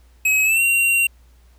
square tone with pitch glide, 2554 to 2753 Hz, D#7 to F7, +45 to -25 cents, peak -15 dBFS, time 0.25-1.07 s, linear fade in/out 5 ms, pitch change +130 cents, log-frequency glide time 0.44-0.62 s, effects added 60 Hz sine -48 dBFS peak until 1.58 s + pink hiss -60 dBFS RMS until 1.58 s

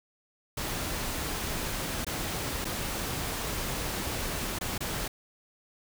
pink noise with dropouts, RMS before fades -33 dBFS, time 0.57-5.08 s, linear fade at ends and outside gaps 5 ms, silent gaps 2.047-2.066 / 2.646-2.651 / 4.588-4.61 / 4.78-4.805 s, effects none

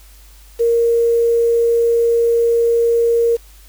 sine tone with quantisation, 466.2 Hz, A#4, in tune, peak -11 dBFS, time 0.59-3.37 s, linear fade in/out 20 ms, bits 6, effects added 50 Hz sine -41 dBFS peak until 3.68 s + white hiss -48 dBFS RMS until 3.68 s

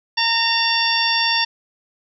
harmonic tone with a mistuned harmonic, 918 Hz, A#5, 27 cents flat, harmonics 1 / 2 / 3 / 4 / 5 / 6, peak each -23 / -23 / -23 / -23 / -23 / -23 dBFS, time 0.17-1.45 s, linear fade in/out 10 ms, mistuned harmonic 4, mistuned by -80 cents, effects none

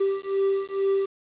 triangle beating tone pair, 390.3 / 392.5 Hz, G4 / G4, -8 / +2 cents, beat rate 2.2 Hz, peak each -23 dBFS, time 0-1.06 s, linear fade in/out 10 ms, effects resampled to 8000 Hz + 8-bit

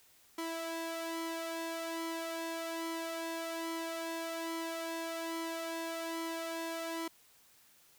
sawtooth tone with flanger, 329.6 Hz, E4, in tune, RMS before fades -39 dBFS, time 0.38-7.08 s, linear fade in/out 5 ms, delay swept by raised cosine 0.94 to 1.91 ms, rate 1.2 Hz, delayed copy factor +0.6, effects white hiss -64 dBFS RMS until 7.98 s

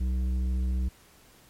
sine tone with tanh clipping, 63.3 Hz, B1, 43 cents sharp, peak -26 dBFS, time 0-0.89 s, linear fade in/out 10 ms, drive 9 dB, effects pink hiss -57 dBFS RMS until 1.49 s + MP3 64 kbps

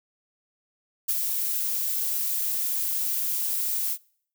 violet noise with ADSR envelope, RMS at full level -23 dBFS, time 1.08-3.98 s, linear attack 15 ms, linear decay 39 ms, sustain -4 dB, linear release 63 ms, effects noise-tail reverb RT60 0.6 s tail -25 dB re dry

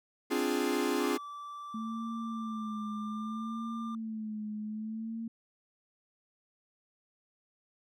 45% pulse chord, D half-diminished seventh, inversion third, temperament equal, 261.6 / 293.7 / 349.2 / 415.3 Hz, C4 / D4 / F4 / Ab4, 0 / 0 / 0 / 0 cents, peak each -34 dBFS, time 0.3-1.18 s, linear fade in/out 20 ms
triangle tone with pitch glide, 1160 to 1193.3 Hz, D6 to D6, -22 to +27 cents, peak -39 dBFS, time 1-3.95 s, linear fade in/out 2 ms, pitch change +49 cents, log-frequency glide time 1.18-3.22 s
sine tone with vibrato, 220 Hz, A3, in tune, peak -35 dBFS, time 1.74-5.28 s, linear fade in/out 5 ms, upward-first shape sine, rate 0.63 Hz, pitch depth 63 cents each way
effects none

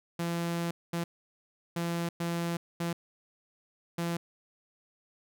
sawtooth tone bursts at uneven times, 170 Hz, F3, 46 cents flat, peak -26 dBFS, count 6, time 0.19-0.71 / 0.93-1.04 / 1.76-2.09 / 2.2-2.57 / 2.8-2.93 / 3.98-4.17 s, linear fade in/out 5 ms, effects none

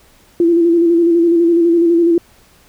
sine tone with vibrato, 338.7 Hz, E4, 47 cents sharp, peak -8 dBFS, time 0.4-2.18 s, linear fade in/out 2 ms, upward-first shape square, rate 12 Hz, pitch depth 32 cents each way, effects pink hiss -49 dBFS RMS until 2.68 s

